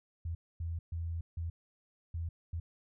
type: tone bursts at uneven times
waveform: sine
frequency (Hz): 83.5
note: E2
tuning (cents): +23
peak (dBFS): -34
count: 6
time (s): 0.25-0.35 / 0.6-0.79 / 0.92-1.21 / 1.37-1.5 / 2.14-2.29 / 2.53-2.6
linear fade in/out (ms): 5
effects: none